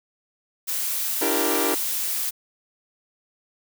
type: noise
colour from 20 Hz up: blue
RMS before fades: -26 dBFS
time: 0.67-2.31 s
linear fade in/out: 20 ms
type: chord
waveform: sawtooth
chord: E half-diminished seventh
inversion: third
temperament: equal with one note detuned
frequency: 293.7 / 337.1 / 392 / 466.2 Hz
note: D4 / E4 / G4 / Bb4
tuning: 0 / +39 / 0 / 0 cents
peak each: -24 dBFS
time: 1.21-1.75 s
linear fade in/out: 10 ms
effects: none